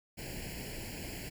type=noise with comb filter; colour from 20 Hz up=pink; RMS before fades=-42 dBFS; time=0.17-1.3 s; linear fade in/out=20 ms; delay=0.41 ms; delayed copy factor=+0.95; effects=none